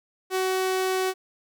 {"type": "tone", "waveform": "sawtooth", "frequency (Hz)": 375.3, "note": "F#4", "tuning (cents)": 25, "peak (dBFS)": -19, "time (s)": [0.3, 1.14], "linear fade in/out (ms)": 50, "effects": []}